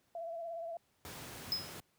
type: tone with vibrato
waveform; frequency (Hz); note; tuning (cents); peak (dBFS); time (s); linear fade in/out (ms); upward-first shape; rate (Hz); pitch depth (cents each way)
sine; 671; E5; +31; -39; 0.15-0.77; 2; sine; 17; 42
type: noise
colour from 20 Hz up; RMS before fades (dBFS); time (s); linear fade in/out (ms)
pink; -47; 1.05-1.8; 0
type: tone with exponential decay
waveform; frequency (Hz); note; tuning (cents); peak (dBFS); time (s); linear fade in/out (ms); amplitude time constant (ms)
square; 5100; D#8; +42; -29; 1.52-1.75; 1; 49
effects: pink hiss -74 dBFS RMS until 1.98 s + high-pass 80 Hz 12 dB/octave